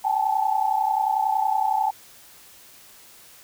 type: tone cluster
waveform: sine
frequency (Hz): 775 / 845 / 876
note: G5 / G#5 / A5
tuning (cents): -20 / +30 / -8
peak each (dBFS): -24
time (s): 0.04-1.91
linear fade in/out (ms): 10
effects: white hiss -49 dBFS RMS until 3.43 s